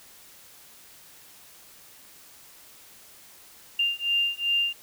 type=beating tone pair; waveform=sine; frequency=2794 / 2796.6 Hz; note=F7 / F7; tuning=0 / +2 cents; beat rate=2.6 Hz; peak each=-26 dBFS; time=3.79-4.73 s; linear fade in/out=5 ms; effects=white hiss -51 dBFS RMS until 4.82 s